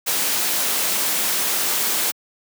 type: noise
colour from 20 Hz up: white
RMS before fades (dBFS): -21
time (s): 0.06-2.12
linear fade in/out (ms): 20
effects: high-pass 200 Hz 12 dB/octave